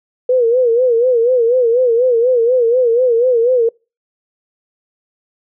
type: tone with vibrato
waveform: sine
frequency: 484 Hz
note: B4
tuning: 35 cents flat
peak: -9 dBFS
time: 0.29-3.69 s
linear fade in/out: 5 ms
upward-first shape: sine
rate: 4.1 Hz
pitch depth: 110 cents each way
effects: noise-tail reverb RT60 0.3 s tail -26 dB re dry